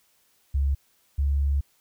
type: tone pair in turn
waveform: sine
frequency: 69.3 / 70.23 Hz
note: C#2 / C#2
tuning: 0 / +23 cents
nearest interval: unison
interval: 23 cents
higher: second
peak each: -20 dBFS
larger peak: neither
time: 0.54-0.75 / 1.18-1.61 s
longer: second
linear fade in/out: 10 ms
effects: white hiss -65 dBFS RMS until 1.8 s

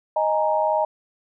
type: chord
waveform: sine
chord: D# suspended fourth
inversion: none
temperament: equal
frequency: 622.3 / 830.6 / 932.3 Hz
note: D#5 / G#5 / A#5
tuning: 0 / 0 / 0 cents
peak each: -21 / -24 / -23 dBFS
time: 0.16-0.85 s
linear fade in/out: 5 ms
effects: none

